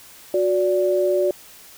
sine tone pair together, 365.8 / 581.2 Hz, F#4 / D5, -20 / -18 cents, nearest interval minor sixth, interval 802 cents, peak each -19 dBFS, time 0.34-1.31 s, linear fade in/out 2 ms, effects white hiss -45 dBFS RMS until 1.77 s

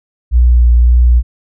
sine tone with vibrato, 60 Hz, B1, 49 cents flat, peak -4 dBFS, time 0.31-1.23 s, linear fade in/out 50 ms, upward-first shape triangle, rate 1.8 Hz, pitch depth 24 cents each way, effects none

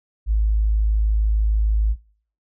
sine tone, 53.3 Hz, G#1, 46 cents sharp, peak -15 dBFS, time 0.26-1.96 s, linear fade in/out 50 ms, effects noise-tail reverb RT60 0.5 s tail -23 dB re dry

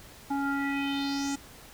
square tone with low-pass filter sweep, 278.6 Hz, C#4, 9 cents sharp, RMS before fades -30 dBFS, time 0.3-1.36 s, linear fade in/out 10 ms, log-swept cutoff 970 to 7600 Hz, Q 4.3, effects pink hiss -50 dBFS RMS until 1.73 s

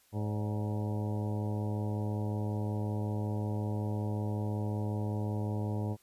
harmonic tone with a mistuned harmonic, 105.4 Hz, G#2, 26 cents sharp, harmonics 1 / 2 / 3 / 4 / 5 / 6 / 7 / 8 / 9, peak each -32 / -38 / -42 / -44 / -46 / -48 / -49 / -50 / -51 dBFS, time 0.12-5.97 s, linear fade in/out 50 ms, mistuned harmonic 6, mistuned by -72 cents, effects white hiss -66 dBFS RMS until 6.02 s + resampled to 32000 Hz

